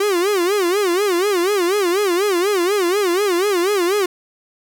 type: tone with vibrato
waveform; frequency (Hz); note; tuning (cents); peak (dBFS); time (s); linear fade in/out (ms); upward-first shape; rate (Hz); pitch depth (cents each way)
45% pulse; 378.7; F#4; +40; -15; 0-4.06; 5; sine; 4.1; 180
effects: none